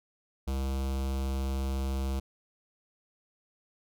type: tone with notch filter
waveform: square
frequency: 66.9 Hz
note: C2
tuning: 39 cents sharp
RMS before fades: -31 dBFS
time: 0.47-2.2 s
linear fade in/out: 10 ms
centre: 1800 Hz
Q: 1.6
effects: none